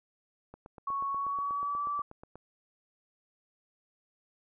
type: click train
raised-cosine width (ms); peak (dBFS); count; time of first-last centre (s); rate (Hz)
1; -33; 16; 0.54-2.356; 8.26
type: tone with pitch glide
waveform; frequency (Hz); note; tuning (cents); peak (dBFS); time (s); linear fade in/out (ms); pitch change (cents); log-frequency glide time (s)
sine; 1108.7 to 1159.1; C#6 to D6; 0 to -23; -30; 0.87-2.02; 5; +77; 1.11-1.85
effects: none